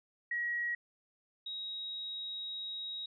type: tone pair in turn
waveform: sine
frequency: 1906 / 3801 Hz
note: A#6 / A#7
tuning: +38 / +33 cents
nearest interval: octave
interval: 1195 cents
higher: second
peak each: -32 / -38 dBFS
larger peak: first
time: 0.31-0.75 / 1.46-3.06 s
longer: second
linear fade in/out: 5 ms
effects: none